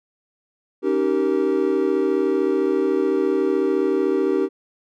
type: chord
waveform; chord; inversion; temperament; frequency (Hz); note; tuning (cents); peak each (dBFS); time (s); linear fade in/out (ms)
triangle; Eb dominant seventh; third; equal with one note detuned; 277.2 / 311.1 / 386.8 / 466.2; Db4 / Eb4 / G4 / Bb4; 0 / 0 / -23 / 0; -23 / -22 / -18 / -23; 0.82-4.49; 50
effects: none